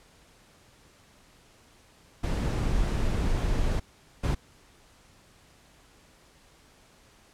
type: noise bursts at uneven times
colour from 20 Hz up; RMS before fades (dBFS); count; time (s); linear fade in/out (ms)
brown; -26; 2; 2.23-3.8 / 4.23-4.35; 10
effects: pink hiss -58 dBFS RMS until 7.33 s + low-pass 10000 Hz 12 dB/octave